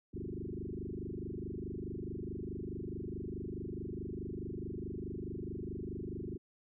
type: tone with frequency modulation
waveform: sine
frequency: 222.7 Hz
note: A3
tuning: 21 cents sharp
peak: -38 dBFS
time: 0.13-6.38 s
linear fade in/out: 20 ms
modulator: 24.7 Hz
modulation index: 7
effects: none